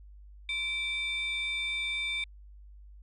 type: tone pair together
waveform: sine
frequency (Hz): 2329 / 3602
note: D7 / A7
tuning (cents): -15 / +40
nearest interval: minor sixth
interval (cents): 755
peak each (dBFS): -30 / -33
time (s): 0.49-2.24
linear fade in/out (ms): 2
effects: tanh soft clip ceiling -26 dBFS + added 50 Hz sine -48 dBFS peak until 3.02 s